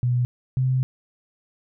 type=tone pair in turn; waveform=sine; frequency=123.2 / 129.62 Hz; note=B2 / C3; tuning=-4 / -16 cents; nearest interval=minor second; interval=88 cents; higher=second; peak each=-18 dBFS; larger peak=neither; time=0.03-0.25 / 0.57-0.83 s; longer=second; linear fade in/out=0 ms; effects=none